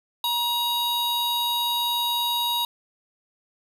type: tone pair together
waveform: square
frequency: 951 / 3794 Hz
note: A#5 / A#7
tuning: +34 / +30 cents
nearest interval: 2 octaves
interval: 2396 cents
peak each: -27 / -25 dBFS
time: 0.24-2.65 s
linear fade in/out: 2 ms
effects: none